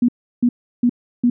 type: tone bursts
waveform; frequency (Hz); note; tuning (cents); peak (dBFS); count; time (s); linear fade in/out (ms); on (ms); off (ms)
sine; 242.2; B3; -34; -11; 4; 0.02-1.3; 5; 65; 340
effects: none